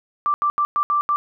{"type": "tone bursts at uneven times", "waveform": "sine", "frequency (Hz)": 1174.7, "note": "D6", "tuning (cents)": 0, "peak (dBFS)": -16, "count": 6, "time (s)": [[0.26, 0.34], [0.42, 0.5], [0.58, 0.65], [0.76, 0.83], [0.9, 1.01], [1.09, 1.16]], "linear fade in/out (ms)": 0, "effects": []}